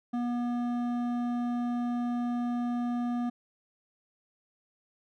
sine tone with hard clipping, 241.5 Hz, B3, 39 cents flat, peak -30 dBFS, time 0.13-3.3 s, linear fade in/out 10 ms, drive 10 dB, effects none

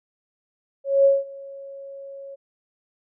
sine tone with ADSR envelope, 551 Hz, C#5, 11 cents flat, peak -11 dBFS, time 0.84-2.36 s, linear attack 210 ms, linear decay 190 ms, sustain -24 dB, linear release 21 ms, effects none

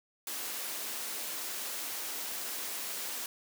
white high-pass noise, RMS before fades -38 dBFS, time 0.27-3.26 s, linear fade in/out 2 ms, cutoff 230 Hz, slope 24 dB/octave, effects none

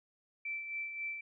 sine tone with tremolo, 2331 Hz, D7, 14 cents flat, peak -35 dBFS, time 0.45-1.21 s, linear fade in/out 5 ms, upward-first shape sine, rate 3.7 Hz, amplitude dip 50%, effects none

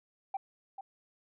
sine tone with echo, 781 Hz, G5, 7 cents flat, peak -30 dBFS, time 0.34-0.37 s, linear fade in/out 5 ms, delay 440 ms, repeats 1, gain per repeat -10 dB, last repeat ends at 0.81 s, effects tanh soft clip ceiling -28 dBFS

